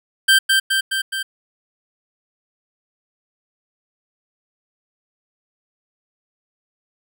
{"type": "tone with echo", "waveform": "25% pulse", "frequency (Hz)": 1568, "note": "G6", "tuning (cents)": 0, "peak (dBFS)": -6, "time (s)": [0.28, 0.39], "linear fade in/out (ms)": 10, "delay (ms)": 210, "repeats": 4, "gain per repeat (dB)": -3, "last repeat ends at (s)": 1.23, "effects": []}